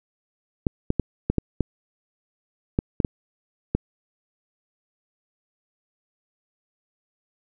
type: clicks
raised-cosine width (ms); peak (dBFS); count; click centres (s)
3; -7; 10; 0.668 / 0.904 / 0.997 / 1.3 / 1.383 / 1.607 / 2.789 / 3.002 / 3.048 / 3.75
effects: none